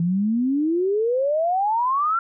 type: exponential sweep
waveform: sine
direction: up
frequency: 164.81 to 1385 Hz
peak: -18 dBFS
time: 0-2.19 s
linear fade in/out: 2 ms
effects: none